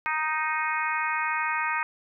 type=harmonic tone; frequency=311.1 Hz; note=D#4; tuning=in tune; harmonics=3 / 4 / 5 / 6 / 7 / 8; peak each=-30 / -31 / -32 / -33 / -33 / -34 dBFS; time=0.06-1.83 s; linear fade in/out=0 ms; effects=none